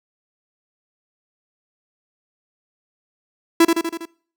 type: tone with echo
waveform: 45% pulse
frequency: 333 Hz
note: E4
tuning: 18 cents sharp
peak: -9 dBFS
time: 3.6-3.65 s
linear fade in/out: 5 ms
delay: 81 ms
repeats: 5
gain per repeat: -4 dB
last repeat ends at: 4.055 s
effects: noise-tail reverb RT60 0.5 s tail -23 dB re dry